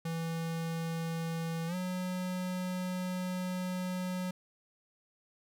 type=tone with pitch glide; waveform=square; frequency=164.81 to 182.87 Hz; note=E3 to F#3; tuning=0 to -20 cents; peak=-34 dBFS; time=0.05-4.31 s; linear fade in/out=5 ms; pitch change=+180 cents; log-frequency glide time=1.67-1.75 s; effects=none